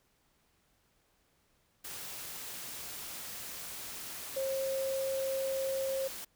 sine tone in noise, 536 Hz, C5, 42 cents sharp, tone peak -31 dBFS, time 4.36-6.08 s, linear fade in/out 10 ms, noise white, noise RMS -43 dBFS, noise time 1.84-6.25 s, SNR +9 dB, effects pink hiss -72 dBFS RMS until 6.35 s

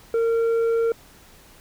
sine tone with tanh clipping, 458.8 Hz, A#4, 28 cents flat, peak -19 dBFS, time 0.14-0.92 s, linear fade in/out 2 ms, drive 5 dB, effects pink hiss -50 dBFS RMS until 1.6 s

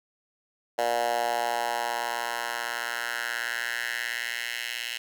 10% pulse tone with high-pass filter sweep, 118.6 Hz, A#2, 30 cents sharp, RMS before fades -30 dBFS, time 0.78-4.98 s, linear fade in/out 10 ms, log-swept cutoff 640 to 2500 Hz, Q 2.8, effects none

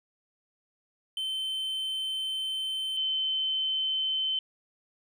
triangle / sine tone pair in turn, 3084 / 3073 Hz, G7 / G7, -29 / -35 cents, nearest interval unison, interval 6 cents, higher first, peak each -28 / -26 dBFS, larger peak second, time 1.17-2.97 / 2.97-4.39 s, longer first, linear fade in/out 2 ms, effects none

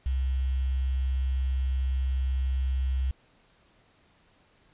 sine tone with quantisation, 65.41 Hz, C2, in tune, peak -24 dBFS, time 0.06-3.11 s, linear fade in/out 0 ms, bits 8, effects pink hiss -63 dBFS RMS until 4.73 s + resampled to 8000 Hz

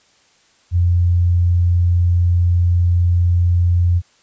sine tone, 87.6 Hz, F2, 6 cents sharp, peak -11 dBFS, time 0.71-4.02 s, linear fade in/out 50 ms, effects white hiss -55 dBFS RMS until 4.22 s + resampled to 16000 Hz

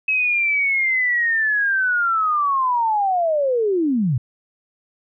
sine linear sweep, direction down, 2572 to 110 Hz, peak -16 dBFS, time 0.08-4.18 s, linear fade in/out 5 ms, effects none

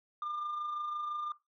sine tone with amplitude modulation, 1201 Hz, D6, 38 cents sharp, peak -31 dBFS, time 0.22-1.32 s, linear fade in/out 2 ms, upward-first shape sine, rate 25.9 Hz, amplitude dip 45%, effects noise-tail reverb RT60 0.2 s tail -18 dB re dry + tanh soft clip ceiling -32 dBFS

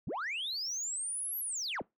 sine linear two-way sweep, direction up then down, 77.78 to 11840 to 77.78 Hz, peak -32 dBFS, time 0.07-1.82 s, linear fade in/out 5 ms, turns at 1.39 s, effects noise-tail reverb RT60 0.2 s tail -25 dB re dry + tanh soft clip ceiling -32 dBFS

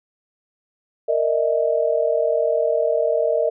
sine tone cluster, 461.9 / 603 / 643 Hz, A#4 / D5 / E5, -16 / +46 / -43 cents, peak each -21 dBFS, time 1.08-3.5 s, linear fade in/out 10 ms, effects none

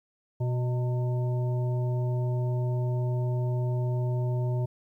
harmonic tone with a mistuned harmonic, 123.47 Hz, B2, in tune, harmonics 1 / 3 / 5 / 7, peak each -25 / -37 / -39 / -44 dBFS, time 0.4-4.66 s, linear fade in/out 10 ms, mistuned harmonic 7, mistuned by +74 cents, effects 11-bit

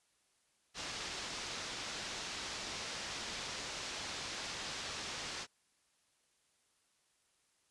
white low-pass noise, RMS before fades -43 dBFS, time 0.74-5.47 s, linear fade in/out 50 ms, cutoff 6100 Hz, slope 24 dB/octave, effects white hiss -75 dBFS RMS until 7.7 s + resampled to 24000 Hz

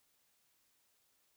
silence, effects white hiss -75 dBFS RMS until 1.36 s

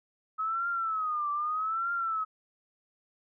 sine tone with vibrato, 1276 Hz, D#6, 43 cents sharp, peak -28 dBFS, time 0.38-2.25 s, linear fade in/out 20 ms, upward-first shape triangle, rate 0.81 Hz, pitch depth 160 cents each way, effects none

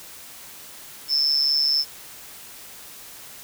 sine tone with amplitude modulation, 5274 Hz, E8, in tune, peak -14 dBFS, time 1.08-1.85 s, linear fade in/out 50 ms, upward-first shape sine, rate 144 Hz, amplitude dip 85%, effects white hiss -42 dBFS RMS until 3.43 s

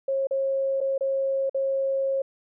sine tone with dropouts, 541 Hz, C#5, 42 cents flat, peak -22 dBFS, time 0.08-2.22 s, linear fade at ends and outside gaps 5 ms, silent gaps 0.271-0.309 / 0.805-0.811 / 0.98-1.008 / 1.496-1.545 s, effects none

